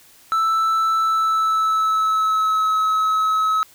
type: tone with pitch glide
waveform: triangle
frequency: 1321 to 1286.4 Hz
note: E6 to E6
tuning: +3 to -43 cents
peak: -14 dBFS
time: 0.32-3.63 s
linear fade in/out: 0 ms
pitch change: -46 cents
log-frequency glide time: 0.97-2.73 s
effects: white hiss -50 dBFS RMS until 3.74 s